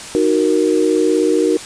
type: chord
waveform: sine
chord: D# minor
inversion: none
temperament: equal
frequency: 311.1 / 370 / 466.2 Hz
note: D#4 / F#4 / A#4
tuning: 0 / 0 / 0 cents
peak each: -16 dBFS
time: 0.15-1.57 s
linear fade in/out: 0 ms
effects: white hiss -31 dBFS RMS until 1.65 s + resampled to 22050 Hz